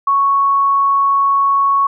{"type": "tone", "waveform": "sine", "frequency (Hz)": 1108.7, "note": "C#6", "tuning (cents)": 0, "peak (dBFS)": -10, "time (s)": [0.07, 1.87], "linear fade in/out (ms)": 5, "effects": []}